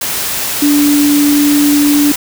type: tone in noise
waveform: sine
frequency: 290.7 Hz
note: D4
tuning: 18 cents flat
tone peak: -7 dBFS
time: 0.62-2.12 s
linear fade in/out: 5 ms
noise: white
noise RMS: -17 dBFS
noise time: 0.01-2.16 s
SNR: +7 dB
effects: none